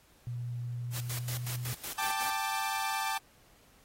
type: tone with pitch glide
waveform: sine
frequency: 120.9 to 122.3 Hz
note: B2 to B2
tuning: -36 to -16 cents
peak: -34 dBFS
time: 0.27-1.73 s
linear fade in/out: 0 ms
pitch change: +20 cents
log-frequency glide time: 1.11-1.24 s
type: noise with tremolo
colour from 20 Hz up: white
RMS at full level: -39 dBFS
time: 0.91-2.36 s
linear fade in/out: 50 ms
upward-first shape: square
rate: 5.4 Hz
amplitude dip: 80%
type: chord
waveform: sawtooth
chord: G suspended second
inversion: none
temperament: equal with one note detuned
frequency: 784 / 880 / 1180.8 Hz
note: G5 / A5 / D6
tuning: 0 / 0 / +9 cents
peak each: -32 / -30 / -33 dBFS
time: 1.98-3.18 s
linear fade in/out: 5 ms
effects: pink hiss -63 dBFS RMS until 3.84 s + AAC 48 kbps